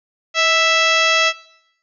harmonic tone with a mistuned harmonic, 659.3 Hz, E5, in tune, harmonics 1 / 2 / 3 / 4 / 5 / 6 / 7 / 8 / 9 / 10, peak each -22 / -20 / -20 / -19 / -21 / -26 / -28 / -26 / -31 / -31 dBFS, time 0.34-1.33 s, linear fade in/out 50 ms, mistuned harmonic 1, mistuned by -48 cents, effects noise-tail reverb RT60 0.8 s tail -19 dB re dry

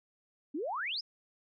sine exponential sweep, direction up, 264.8 to 5440 Hz, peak -33 dBFS, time 0.54-1.01 s, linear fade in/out 10 ms, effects none

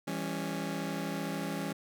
sawtooth chord, C# diminished, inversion first, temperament just, 166.31 / 199.57 / 277.2 Hz, E3 / G3 / C#4, +16 / +31 / 0 cents, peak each -34 dBFS, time 0.07-1.73 s, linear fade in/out 10 ms, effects none

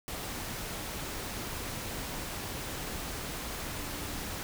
sine tone in noise, 292.6 Hz, D4, 6 cents flat, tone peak -47 dBFS, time 3.77-4.22 s, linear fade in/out 0 ms, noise pink, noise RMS -38 dBFS, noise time 0.08-4.43 s, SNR -12 dB, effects none

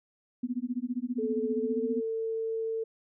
sine tone with tremolo, 246.9 Hz, B3, in tune, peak -26 dBFS, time 0.43-2.02 s, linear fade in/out 5 ms, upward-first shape sine, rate 15 Hz, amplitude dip 100%
sine tone with pitch glide, 434.3 to 448.3 Hz, A4 to A4, -23 to +32 cents, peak -29 dBFS, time 1.18-2.84 s, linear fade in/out 10 ms, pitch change +55 cents, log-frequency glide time 1.54-1.91 s
effects none

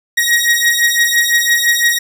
sawtooth beating tone pair, 1887 / 1892.9 Hz, A#6 / A#6, +21 / +26 cents, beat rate 5.9 Hz, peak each -10 dBFS, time 0.17-1.99 s, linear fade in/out 10 ms, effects none

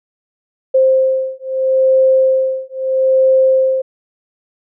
sine beating tone pair, 525 / 525.77 Hz, C5 / C5, +6 / +8 cents, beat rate 0.77 Hz, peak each -13 dBFS, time 0.74-3.82 s, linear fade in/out 10 ms, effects none

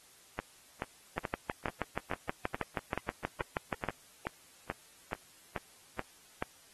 two click trains, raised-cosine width 0.5 ms, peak -19 / -17 dBFS, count 15 / 18, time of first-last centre 0.39-6.424 / 1.18-3.887 s, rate 2.32 / 6.28 Hz, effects white hiss -60 dBFS RMS until 6.73 s + AAC 32 kbps

